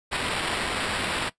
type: noise with sample-and-hold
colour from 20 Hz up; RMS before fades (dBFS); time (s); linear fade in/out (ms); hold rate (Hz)
white; -28; 0.11-1.3; 20; 6300
effects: noise-tail reverb RT60 0.1 s tail -17 dB re dry + resampled to 22050 Hz